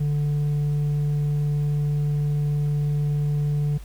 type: tone with hard clipping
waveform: triangle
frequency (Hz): 146.83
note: D3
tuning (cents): 0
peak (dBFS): -19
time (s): 0-3.78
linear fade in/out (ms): 10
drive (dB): 1
effects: added 50 Hz sine -36 dBFS peak until 3.84 s + pink hiss -51 dBFS RMS until 3.84 s